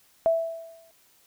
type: tone with exponential decay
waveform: sine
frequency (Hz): 659.3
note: E5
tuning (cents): 0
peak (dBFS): -16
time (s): 0.26-0.91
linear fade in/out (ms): 0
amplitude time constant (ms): 140
effects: white hiss -61 dBFS RMS until 1.26 s